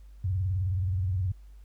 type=tone with vibrato; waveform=sine; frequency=92.7 Hz; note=F#2; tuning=4 cents sharp; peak=-25 dBFS; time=0.24-1.32 s; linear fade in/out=5 ms; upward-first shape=sine; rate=19 Hz; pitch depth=160 cents each way; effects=added 50 Hz sine -46 dBFS peak until 1.64 s + pink hiss -69 dBFS RMS until 1.64 s